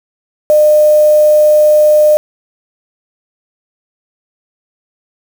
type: tone with quantisation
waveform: sine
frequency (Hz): 605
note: D#5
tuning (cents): -49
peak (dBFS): -4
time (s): 0.5-2.17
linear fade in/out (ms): 0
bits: 4
effects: none